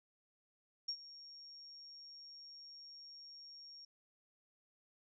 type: tone with ADSR envelope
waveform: sine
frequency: 5550 Hz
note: F8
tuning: 12 cents flat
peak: -35 dBFS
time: 0.88-3.85 s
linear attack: 9 ms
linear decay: 70 ms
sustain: -17 dB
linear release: 4 ms
effects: none